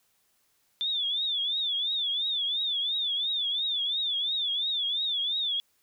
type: tone with vibrato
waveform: sine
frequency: 3524 Hz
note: A7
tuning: 2 cents sharp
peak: -26 dBFS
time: 0.81-5.6 s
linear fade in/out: 0 ms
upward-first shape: triangle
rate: 2.9 Hz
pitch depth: 150 cents each way
effects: white hiss -70 dBFS RMS until 5.82 s